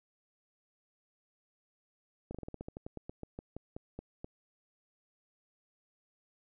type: slowing click train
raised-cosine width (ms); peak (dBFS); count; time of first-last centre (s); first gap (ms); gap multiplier
2; -28; 18; 2.31-4.245; 36; 1.13
effects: none